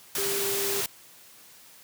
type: tone in noise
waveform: sine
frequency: 397.7 Hz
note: G4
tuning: 25 cents sharp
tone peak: -30 dBFS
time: 0.18-0.81 s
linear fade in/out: 2 ms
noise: white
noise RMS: -29 dBFS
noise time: 0.15-0.86 s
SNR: -4 dB
effects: white hiss -52 dBFS RMS until 1.83 s + high-pass 80 Hz 12 dB/octave